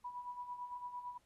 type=tone with tremolo; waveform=sine; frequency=981 Hz; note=B5; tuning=12 cents flat; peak=-40 dBFS; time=0.04-1.18 s; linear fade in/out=10 ms; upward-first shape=sine; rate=8.9 Hz; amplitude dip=65%; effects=pink hiss -75 dBFS RMS until 1.25 s + AAC 32 kbps